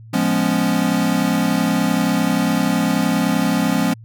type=chord; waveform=square; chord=C# dominant seventh; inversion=first; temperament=equal; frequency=174.61 / 207.7 / 246.9 / 277.2 Hz; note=E#3 / G#3 / B3 / C#4; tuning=0 / 0 / 0 / 0 cents; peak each=-22 dBFS; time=0.13-3.94 s; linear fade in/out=10 ms; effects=added 112 Hz sine -37 dBFS peak until 4.04 s